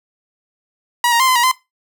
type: tone with pitch steps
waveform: sawtooth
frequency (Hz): 961 / 936 / 1046 / 1024 / 954 / 1030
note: B5 / A#5 / C6 / C6 / A#5 / C6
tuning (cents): -48 / +7 / -1 / -38 / +40 / -28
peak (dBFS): -8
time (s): 1.04-1.514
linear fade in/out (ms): 2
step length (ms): 79
effects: noise-tail reverb RT60 0.2 s tail -18 dB re dry